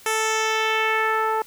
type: tone with low-pass filter sweep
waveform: 10% pulse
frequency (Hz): 440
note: A4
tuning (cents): 0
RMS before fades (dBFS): -22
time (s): 0.06-1.42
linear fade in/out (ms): 2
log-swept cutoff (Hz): 11000 to 960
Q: 1.6
effects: white hiss -48 dBFS RMS until 1.46 s